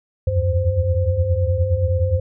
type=tone cluster; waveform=sine; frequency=76.2 / 83.7 / 93.3 / 520 Hz; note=D#2 / E2 / F#2 / C5; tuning=-36 / +27 / +15 / -11 cents; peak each=-26 / -22 / -18 / -23 dBFS; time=0.27-2.2 s; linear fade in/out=5 ms; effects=none